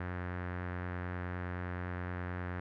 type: tone with low-pass filter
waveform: sawtooth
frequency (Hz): 89.6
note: F2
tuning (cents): +45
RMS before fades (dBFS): -39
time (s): 0-2.6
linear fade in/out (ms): 5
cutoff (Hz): 1700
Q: 3
effects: none